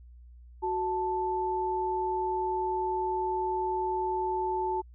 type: tone pair together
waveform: sine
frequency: 370 / 880 Hz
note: F#4 / A5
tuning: 0 / 0 cents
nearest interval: octave + minor third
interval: 1500 cents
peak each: -31 / -29 dBFS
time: 0.62-4.82 s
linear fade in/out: 20 ms
effects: added 60 Hz sine -48 dBFS peak until 4.94 s